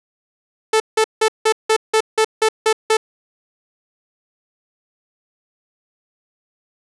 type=tone bursts; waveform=sawtooth; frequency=438.8 Hz; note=A4; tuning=5 cents flat; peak=-8 dBFS; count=10; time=0.73-2.97 s; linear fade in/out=5 ms; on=71 ms; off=170 ms; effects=resampled to 24000 Hz + 8-bit